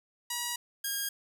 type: tone pair in turn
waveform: 5% pulse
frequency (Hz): 962 / 1626.3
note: B5 / G#6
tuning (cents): -46 / -37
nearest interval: major sixth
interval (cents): 909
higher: second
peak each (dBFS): -20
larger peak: neither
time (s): 0.3-0.56 / 0.84-1.09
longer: first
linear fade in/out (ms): 5
effects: none